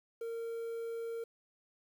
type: tone with quantisation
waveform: triangle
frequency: 460 Hz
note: A#4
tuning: 23 cents flat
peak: -35 dBFS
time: 0.21-1.24 s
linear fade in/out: 5 ms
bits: 10
effects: none